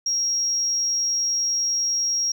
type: tone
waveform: sine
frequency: 5610 Hz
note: F8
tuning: 7 cents sharp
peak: -19 dBFS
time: 0.06-2.32 s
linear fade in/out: 5 ms
effects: tanh soft clip ceiling -16 dBFS + 10-bit